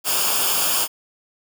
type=noise with comb filter; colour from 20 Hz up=white; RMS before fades=-20 dBFS; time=0.04-0.88 s; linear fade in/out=50 ms; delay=0.5 ms; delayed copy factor=-0.7; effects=none